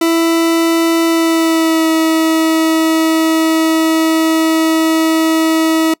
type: tone with pitch glide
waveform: 40% pulse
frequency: 330.9 to 321.5 Hz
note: E4 to E4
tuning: +7 to -43 cents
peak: -9 dBFS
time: 0.01-5.94 s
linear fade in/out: 5 ms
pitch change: -50 cents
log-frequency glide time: 1.05-1.9 s
effects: noise-tail reverb RT60 0.1 s tail -24 dB re dry